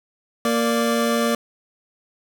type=tone pair together; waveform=25% pulse; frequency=232.2 / 585 Hz; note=A#3 / D5; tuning=-7 / -7 cents; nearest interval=octave + major third; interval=1600 cents; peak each=-16 / -19 dBFS; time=0.45-1.35 s; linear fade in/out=2 ms; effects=none